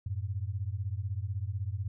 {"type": "beating tone pair", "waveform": "sine", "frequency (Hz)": [91.4, 107.4], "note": ["F#2", "A2"], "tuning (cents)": [-21, -41], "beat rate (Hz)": 16, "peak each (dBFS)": [-34, -35], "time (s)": [0.06, 1.88], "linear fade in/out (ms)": 5, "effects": []}